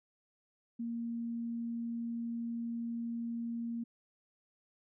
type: tone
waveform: sine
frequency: 233.1 Hz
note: A#3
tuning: in tune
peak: -35 dBFS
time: 0.79-3.84 s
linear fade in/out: 10 ms
effects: none